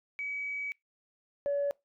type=tone pair in turn; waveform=sine; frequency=2275 / 568.8 Hz; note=C#7 / C#5; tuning=+44 / +45 cents; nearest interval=2 octaves; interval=2399 cents; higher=first; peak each=-33 / -26 dBFS; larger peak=second; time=0.19-0.72 / 1.46-1.71 s; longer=first; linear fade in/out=0 ms; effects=noise-tail reverb RT60 0.2 s tail -25 dB re dry + tanh soft clip ceiling -24 dBFS